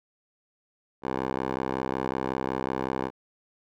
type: tone with band-pass filter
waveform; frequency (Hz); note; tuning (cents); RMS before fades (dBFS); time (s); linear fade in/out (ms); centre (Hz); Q
10% pulse; 65.41; C2; 0; -30; 1.02-3.11; 50; 680; 1.1
effects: none